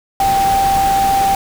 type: tone in noise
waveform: sine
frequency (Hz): 784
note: G5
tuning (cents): 0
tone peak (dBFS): -11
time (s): 0.2-1.35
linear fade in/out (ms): 2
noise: pink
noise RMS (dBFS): -23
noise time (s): 0.2-1.35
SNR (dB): +9
effects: none